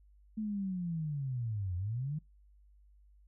sine linear two-way sweep, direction down then up, 220 to 86.1 to 157.8 Hz, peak -33 dBFS, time 0.37-2.19 s, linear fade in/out 10 ms, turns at 1.76 s, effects noise-tail reverb RT60 0.2 s tail -25 dB re dry + added 50 Hz sine -59 dBFS peak until 3.27 s

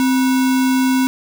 sine tone with sample-and-hold, 260.2 Hz, C4, 9 cents flat, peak -12 dBFS, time 0-1.07 s, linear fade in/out 0 ms, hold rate 1225 Hz, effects none

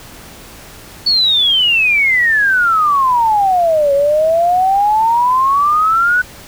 sine exponential two-way sweep, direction down then up, 4493 to 552 to 1499 Hz, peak -9 dBFS, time 1.06-6.22 s, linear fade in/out 10 ms, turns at 3.93 s, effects pink hiss -36 dBFS RMS until 6.47 s

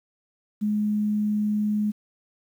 sine tone, 210.2 Hz, G#3, 21 cents sharp, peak -21 dBFS, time 0.61-1.92 s, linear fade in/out 20 ms, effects 9-bit

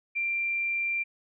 sine tone, 2368 Hz, D7, 14 cents sharp, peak -26 dBFS, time 0.15-1.04 s, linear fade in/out 20 ms, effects none

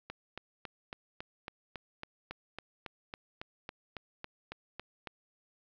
click train, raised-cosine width 0.3 ms, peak -24 dBFS, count 19, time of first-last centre 0.1-5.072 s, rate 3.62 Hz, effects low-pass 5000 Hz 12 dB/octave + 10-bit

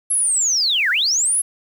sine linear two-way sweep, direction down then up, 11175 to 1392 to 11175 Hz, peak -15 dBFS, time 0.1-1.42 s, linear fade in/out 10 ms, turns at 0.9 s, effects 7-bit

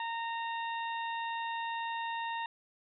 harmonic tone, 922 Hz, A#5, 19 cents flat, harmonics 1 / 2 / 3 / 4, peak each -35 / -41 / -45 / -47 dBFS, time 0-2.46 s, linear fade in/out 2 ms, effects none

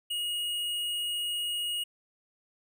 sine tone with hard clipping, 2879 Hz, F#7, 48 cents flat, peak -31 dBFS, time 0.1-1.84 s, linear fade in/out 10 ms, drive 12 dB, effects none

